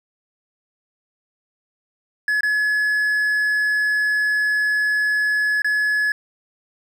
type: tone with dropouts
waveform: triangle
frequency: 1700 Hz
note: G#6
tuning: 40 cents sharp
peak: -15 dBFS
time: 2.28-6.12 s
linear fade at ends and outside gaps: 2 ms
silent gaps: 2.408-2.432 / 5.62-5.645 s
effects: 9-bit